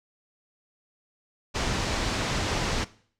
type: low-pass noise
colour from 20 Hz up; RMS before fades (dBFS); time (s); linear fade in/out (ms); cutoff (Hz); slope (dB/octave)
pink; -28; 1.54-2.85; 20; 6800; 24
effects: noise-tail reverb RT60 0.5 s tail -18 dB re dry